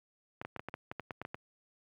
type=clicks; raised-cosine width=0.5 ms; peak=-24 dBFS; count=12; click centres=0.415 / 0.45 / 0.563 / 0.595 / 0.686 / 0.741 / 0.915 / 0.997 / 1.108 / 1.216 / 1.251 / 1.345 s; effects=high-pass 80 Hz 12 dB/octave + 11-bit